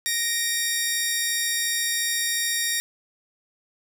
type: tone pair together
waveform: 10% pulse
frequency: 1862.8 / 2347 Hz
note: A#6 / D7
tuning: -2 / -2 cents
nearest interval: major third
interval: 400 cents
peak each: -14 / -23 dBFS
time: 0.06-2.8 s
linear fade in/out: 0 ms
effects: none